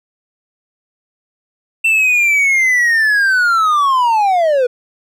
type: linear sweep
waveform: triangle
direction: down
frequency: 2695 to 477.3 Hz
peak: -8 dBFS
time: 1.84-4.67 s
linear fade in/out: 10 ms
effects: none